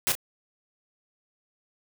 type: noise with echo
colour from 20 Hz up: white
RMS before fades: -24 dBFS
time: 0.07-0.12 s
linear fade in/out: 0 ms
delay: 32 ms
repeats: 1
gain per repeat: -9 dB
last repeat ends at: 0.152 s
effects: none